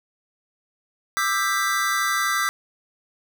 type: chord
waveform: square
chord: E minor seventh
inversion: third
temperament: just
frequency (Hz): 1186.7 / 1318.5 / 1582.2 / 1977.8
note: D6 / E6 / G6 / B6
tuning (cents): +18 / 0 / +16 / +2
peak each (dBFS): -27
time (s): 1.17-2.49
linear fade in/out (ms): 0
effects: none